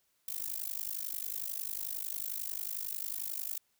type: noise with amplitude modulation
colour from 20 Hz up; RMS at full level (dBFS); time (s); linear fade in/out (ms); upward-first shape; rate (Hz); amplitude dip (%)
violet; -34; 0.28-3.58; 2; sine; 51.1; 100
effects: white hiss -75 dBFS RMS until 3.79 s